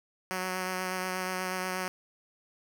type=tone with vibrato; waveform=5% pulse; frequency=185 Hz; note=F#3; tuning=in tune; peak=-20 dBFS; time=0.31-1.88 s; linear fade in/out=0 ms; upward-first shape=sine; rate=8.3 Hz; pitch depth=14 cents each way; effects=none